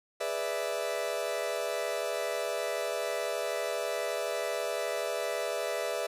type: chord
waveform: 40% pulse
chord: E dominant seventh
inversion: first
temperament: equal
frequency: 415.3 / 493.9 / 587.3 / 659.3 Hz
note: G#4 / B4 / D5 / E5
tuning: 0 / 0 / 0 / 0 cents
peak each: -38 / -36 / -35 / -34 dBFS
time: 0.2-6.07 s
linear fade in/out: 10 ms
effects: resampled to 32000 Hz